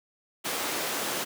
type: high-pass noise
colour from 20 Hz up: pink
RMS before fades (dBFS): -31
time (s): 0.44-1.25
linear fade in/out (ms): 20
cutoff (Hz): 330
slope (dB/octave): 12
effects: none